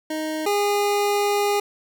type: tone pair in turn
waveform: 25% pulse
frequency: 311.9 / 408.8 Hz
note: D#4 / G#4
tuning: +4 / -27 cents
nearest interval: perfect fourth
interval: 469 cents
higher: second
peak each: -21 / -15 dBFS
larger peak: second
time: 0.1-0.46 / 0.46-1.6 s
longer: second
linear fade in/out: 5 ms
effects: none